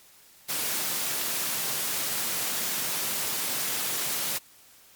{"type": "high-pass noise", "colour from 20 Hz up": "white", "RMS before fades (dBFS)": -29, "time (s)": [0.48, 4.39], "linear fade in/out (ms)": 20, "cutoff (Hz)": 110, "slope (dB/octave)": 96, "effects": ["white hiss -55 dBFS RMS until 4.95 s", "MP3 96 kbps"]}